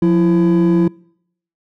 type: tone pair together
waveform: triangle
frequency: 177.3 / 334.7 Hz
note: F3 / E4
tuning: +26 / +26 cents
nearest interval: major seventh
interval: 1100 cents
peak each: -10 dBFS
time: 0.02-0.88 s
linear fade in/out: 5 ms
effects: noise-tail reverb RT60 0.7 s tail -26 dB re dry + tanh soft clip ceiling -3 dBFS